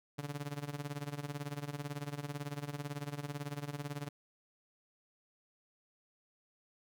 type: tone with tremolo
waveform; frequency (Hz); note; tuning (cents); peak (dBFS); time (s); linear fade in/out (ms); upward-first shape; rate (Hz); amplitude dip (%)
sawtooth; 144.5; D3; -28; -32; 0.18-4.09; 10; sine; 18; 85
effects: none